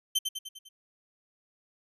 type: tone with echo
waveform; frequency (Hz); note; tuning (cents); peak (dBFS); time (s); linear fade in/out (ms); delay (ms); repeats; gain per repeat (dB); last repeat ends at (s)
sawtooth; 3098; G7; -21; -20; 0.15-0.19; 10; 100; 5; -5; 0.69
effects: resampled to 32000 Hz